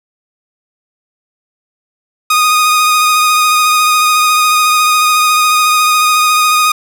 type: tone with vibrato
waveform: sawtooth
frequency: 1239 Hz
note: D#6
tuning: 8 cents flat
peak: -4 dBFS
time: 2.3-6.72 s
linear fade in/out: 5 ms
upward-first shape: sine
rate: 14 Hz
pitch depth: 17 cents each way
effects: none